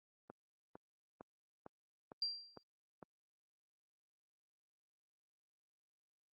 click train, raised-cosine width 1 ms, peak -36 dBFS, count 7, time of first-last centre 0.3-3.027 s, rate 2.2 Hz
sine tone with exponential decay, 4733 Hz, D8, 13 cents sharp, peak -33 dBFS, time 2.22-2.63 s, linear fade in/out 2 ms, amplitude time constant 87 ms
effects high-pass 150 Hz 12 dB/octave + Opus 24 kbps

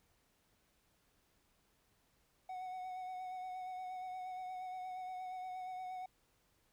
triangle tone with vibrato, 740 Hz, F#5, in tune, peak -40 dBFS, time 2.49-6.06 s, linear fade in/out 5 ms, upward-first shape sine, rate 8.5 Hz, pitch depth 22 cents each way, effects pink hiss -75 dBFS RMS until 6.72 s

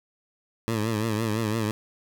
15% pulse tone with vibrato, 110 Hz, A2, in tune, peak -18 dBFS, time 0.68-1.71 s, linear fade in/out 0 ms, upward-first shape triangle, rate 5.9 Hz, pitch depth 100 cents each way, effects none

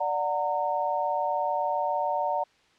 sine chord, D augmented, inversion none, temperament just, 587.3 / 734.2 / 917.7 Hz, D5 / F#5 / A#5, 0 / -14 / -27 cents, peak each -30 / -29 / -28 dBFS, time 0-2.44 s, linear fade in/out 10 ms, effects white hiss -62 dBFS RMS until 2.78 s + low-pass 4000 Hz 12 dB/octave

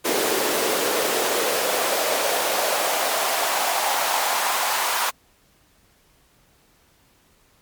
pink noise with high-pass filter sweep, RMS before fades -22 dBFS, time 0.04-5.11 s, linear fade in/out 20 ms, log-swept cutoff 380 to 940 Hz, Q 2.3, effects pink hiss -59 dBFS RMS until 7.61 s + MP3 96 kbps

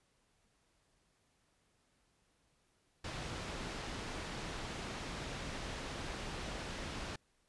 pink low-pass noise, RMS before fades -43 dBFS, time 3.04-7.16 s, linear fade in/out 5 ms, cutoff 5400 Hz, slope 12 dB/octave, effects pink hiss -75 dBFS RMS until 7.48 s + resampled to 24000 Hz

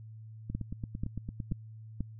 two click trains, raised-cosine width 5 ms, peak -24 / -20 dBFS, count 10 / 4, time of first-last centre 0.5-1.515 / 0.55-2.006 s, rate 8.87 / 2.06 Hz, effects added 110 Hz sine -45 dBFS peak until 2.19 s

